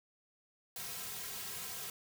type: noise with comb filter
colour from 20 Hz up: white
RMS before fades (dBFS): -43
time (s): 0.76-1.9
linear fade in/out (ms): 2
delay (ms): 3.4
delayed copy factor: -0.9
effects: none